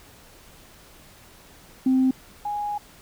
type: tone pair in turn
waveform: sine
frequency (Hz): 260.6 / 827.4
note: C4 / G#5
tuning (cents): -7 / -7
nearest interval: octave + minor sixth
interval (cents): 2000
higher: second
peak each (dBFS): -15 / -25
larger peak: first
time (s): 1.86-2.11 / 2.45-2.78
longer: second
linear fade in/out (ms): 5
effects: tanh soft clip ceiling -13 dBFS + pink hiss -50 dBFS RMS until 3.01 s